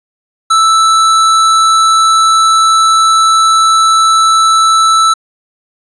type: tone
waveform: square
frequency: 1318.5 Hz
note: E6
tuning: in tune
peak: -6 dBFS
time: 0.5-5.14 s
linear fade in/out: 10 ms
effects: resampled to 22050 Hz